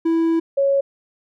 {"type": "tone pair in turn", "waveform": ["triangle", "sine"], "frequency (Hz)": [329.1, 553.5], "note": ["E4", "C#5"], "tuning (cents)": [-3, -3], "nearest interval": "major sixth", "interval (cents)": 900, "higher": "second", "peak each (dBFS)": [-13, -14], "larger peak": "first", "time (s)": [[0.05, 0.4], [0.57, 0.81]], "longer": "first", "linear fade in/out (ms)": 10, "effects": []}